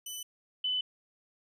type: tone pair in turn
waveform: 15% pulse / sine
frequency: 2996 / 3009 Hz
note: F#7 / F#7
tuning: +21 / +28 cents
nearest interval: unison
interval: 7 cents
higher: second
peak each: -31 / -28 dBFS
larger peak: second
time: 0.06-0.23 / 0.64-0.81 s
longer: neither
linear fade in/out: 5 ms
effects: none